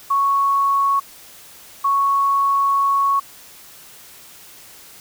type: tone pair in turn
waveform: sine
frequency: 1108.7 / 1108.7 Hz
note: C#6 / C#6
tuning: 0 / 0 cents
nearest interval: unison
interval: 0 cents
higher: neither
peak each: -14 dBFS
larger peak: neither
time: 0.1-1 / 1.84-3.2 s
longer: second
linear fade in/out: 10 ms
effects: white hiss -43 dBFS RMS until 5 s